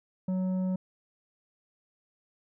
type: tone with tanh clipping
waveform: sine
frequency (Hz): 185.7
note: F#3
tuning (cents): +7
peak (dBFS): -28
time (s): 0.28-0.76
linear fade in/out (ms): 5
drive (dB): 8
effects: none